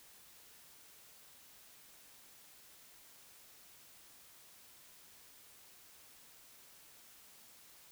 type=silence; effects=white hiss -60 dBFS RMS until 7.91 s